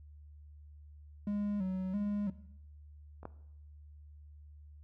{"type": "tone with vibrato", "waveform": "triangle", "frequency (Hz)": 196, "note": "G3", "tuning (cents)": 0, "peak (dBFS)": -30, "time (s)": [1.27, 2.3], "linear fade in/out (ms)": 2, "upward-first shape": "square", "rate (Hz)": 1.5, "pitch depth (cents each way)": 82}
{"type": "clicks", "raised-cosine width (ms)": 1, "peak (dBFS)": [-36, -27], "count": 2, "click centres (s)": [3.231, 3.254]}
{"effects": ["noise-tail reverb RT60 0.8 s tail -17 dB re dry", "added 74 Hz sine -51 dBFS peak until 4.83 s"]}